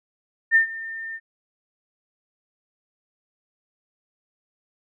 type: tone with ADSR envelope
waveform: sine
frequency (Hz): 1807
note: A6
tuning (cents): +46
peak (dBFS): -11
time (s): 0.51-1.2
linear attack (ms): 43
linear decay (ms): 110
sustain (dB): -19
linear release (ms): 47
effects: none